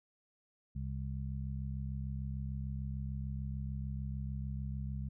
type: harmonic tone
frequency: 66.7 Hz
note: C2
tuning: 34 cents sharp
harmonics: 1 / 2 / 3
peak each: -39 / -40 / -45 dBFS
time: 0.75-5.09 s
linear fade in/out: 10 ms
effects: none